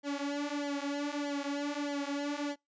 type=tone with flanger; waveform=sawtooth; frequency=286.8 Hz; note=D4; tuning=41 cents flat; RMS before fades=-35 dBFS; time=0.03-2.56 s; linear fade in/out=50 ms; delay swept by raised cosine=0.76 to 6.16 ms; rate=1.6 Hz; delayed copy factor=-1; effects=noise-tail reverb RT60 0.2 s tail -26 dB re dry + resampled to 16000 Hz